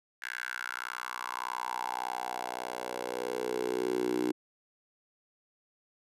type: tone with high-pass filter sweep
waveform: 10% pulse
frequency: 61.7 Hz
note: B1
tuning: 1 cent flat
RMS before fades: -35 dBFS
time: 0.22-4.32 s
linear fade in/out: 5 ms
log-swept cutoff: 1700 to 320 Hz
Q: 4.9
effects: resampled to 32000 Hz